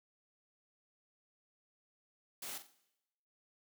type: noise with echo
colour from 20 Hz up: white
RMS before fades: -44 dBFS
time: 2.42-2.58 s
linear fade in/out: 5 ms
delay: 45 ms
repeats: 3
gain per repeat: -10 dB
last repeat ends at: 2.715 s
effects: noise-tail reverb RT60 0.9 s tail -18 dB re dry + high-pass 150 Hz 12 dB/octave